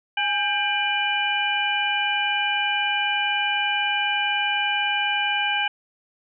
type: tone cluster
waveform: sine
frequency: 826 / 1583 / 2397 / 2973 Hz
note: G#5 / G6 / D7 / F#7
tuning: -10 / +17 / +35 / +8 cents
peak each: -26 dBFS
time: 0.17-5.68 s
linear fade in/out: 5 ms
effects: none